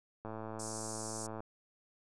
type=click train; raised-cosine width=1 ms; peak=-29 dBFS; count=128; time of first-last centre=0.25-1.405 s; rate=110 Hz
type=band-pass noise; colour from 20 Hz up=white; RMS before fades=-45 dBFS; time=0.59-1.27 s; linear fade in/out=10 ms; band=5200 to 9700 Hz; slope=48 dB/octave
effects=resampled to 24000 Hz